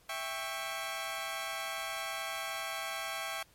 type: chord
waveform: 15% pulse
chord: C# diminished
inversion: first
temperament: equal with one note detuned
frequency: 659.3 / 792.2 / 1108.7 Hz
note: E5 / G5 / C#6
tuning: 0 / +18 / 0 cents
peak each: -34 dBFS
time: 0.09-3.43 s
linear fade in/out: 5 ms
effects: pink hiss -64 dBFS RMS until 3.54 s + MP3 64 kbps